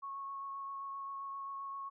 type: tone with vibrato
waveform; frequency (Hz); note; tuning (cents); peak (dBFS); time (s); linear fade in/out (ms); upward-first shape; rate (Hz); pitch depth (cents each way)
sine; 1100; C#6; -14; -40; 0.02-1.9; 20; sine; 7.6; 10
effects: none